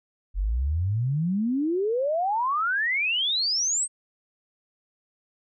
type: exponential sweep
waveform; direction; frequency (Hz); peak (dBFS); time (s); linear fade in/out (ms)
sine; up; 43.64 to 8530; -22; 0.34-3.88; 50
effects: none